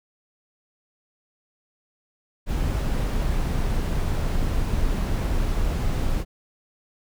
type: noise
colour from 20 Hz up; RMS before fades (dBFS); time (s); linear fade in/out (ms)
brown; -23; 2.46-6.25; 50
effects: none